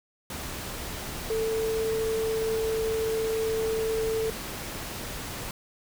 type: tone in noise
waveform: sine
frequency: 444.4 Hz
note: A4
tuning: 17 cents sharp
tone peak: -25 dBFS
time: 1.3-4.3 s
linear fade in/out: 2 ms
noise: pink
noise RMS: -36 dBFS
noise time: 0.3-5.51 s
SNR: +8 dB
effects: none